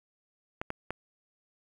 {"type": "clicks", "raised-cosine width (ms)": 0.5, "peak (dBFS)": -18, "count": 3, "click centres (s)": [0.615, 0.704, 0.906], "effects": ["8-bit"]}